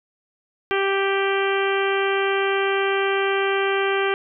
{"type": "harmonic tone", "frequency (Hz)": 392, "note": "G4", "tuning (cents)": 0, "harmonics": [1, 2, 3, 4, 5, 6, 7, 8], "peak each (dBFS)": [-21, -28, -28, -27, -31, -30, -33, -33], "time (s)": [0.71, 4.14], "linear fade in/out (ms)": 0, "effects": []}